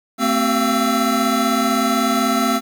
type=tone cluster; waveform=square; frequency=224.5 / 260.4 / 382.6 / 689 / 1327 Hz; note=A3 / C4 / G4 / F5 / E6; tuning=+35 / -8 / -42 / -24 / +11 cents; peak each=-22 / -21 / -29 / -24 / -22 dBFS; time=0.18-2.61 s; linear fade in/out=50 ms; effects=8-bit